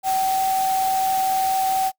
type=tone in noise; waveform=sine; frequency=764 Hz; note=G5; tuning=45 cents flat; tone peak=-18 dBFS; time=0.03-1.92 s; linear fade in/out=50 ms; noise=white; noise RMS=-31 dBFS; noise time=0.03-1.92 s; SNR=+10 dB; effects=noise-tail reverb RT60 0.1 s tail -25 dB re dry

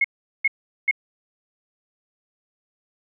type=tone bursts; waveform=sine; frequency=2166 Hz; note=C#7; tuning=41 cents flat; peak=-15 dBFS; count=3; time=0.01-0.912 s; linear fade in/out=5 ms; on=34 ms; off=400 ms; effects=none

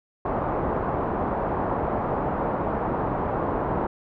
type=low-pass noise; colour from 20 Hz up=white; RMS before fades=-26 dBFS; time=0.25-3.87 s; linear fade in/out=5 ms; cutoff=1000 Hz; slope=24 dB/octave; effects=none

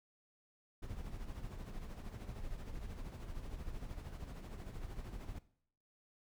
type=noise with tremolo; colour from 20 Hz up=brown; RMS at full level=-43 dBFS; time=0.82-5.39 s; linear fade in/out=10 ms; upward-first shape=sine; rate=13 Hz; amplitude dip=55%; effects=noise-tail reverb RT60 0.6 s tail -17 dB re dry

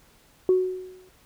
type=tone with exponential decay; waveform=sine; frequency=370 Hz; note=F#4; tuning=in tune; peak=-13 dBFS; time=0.49-1.09 s; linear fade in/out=1 ms; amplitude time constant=130 ms; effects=tanh soft clip ceiling -11 dBFS + pink hiss -58 dBFS RMS until 1.25 s

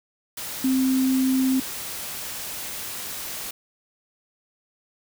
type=tone in noise; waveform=sine; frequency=261.6 Hz; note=C4; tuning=in tune; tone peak=-18 dBFS; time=0.64-1.6 s; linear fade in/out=5 ms; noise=white; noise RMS=-33 dBFS; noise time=0.37-3.51 s; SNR=+12 dB; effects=none

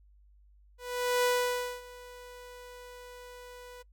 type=tone with ADSR envelope; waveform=sawtooth; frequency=493.1 Hz; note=B4; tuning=3 cents flat; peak=-20 dBFS; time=0.78-3.83 s; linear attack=460 ms; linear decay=570 ms; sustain=-22 dB; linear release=16 ms; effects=noise-tail reverb RT60 0.1 s tail -23 dB re dry + added 50 Hz sine -57 dBFS peak until 3.92 s

